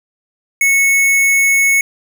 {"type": "tone", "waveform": "square", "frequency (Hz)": 2203, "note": "C#7", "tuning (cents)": -11, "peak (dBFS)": -10, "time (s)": [0.61, 1.81], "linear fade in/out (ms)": 2, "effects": []}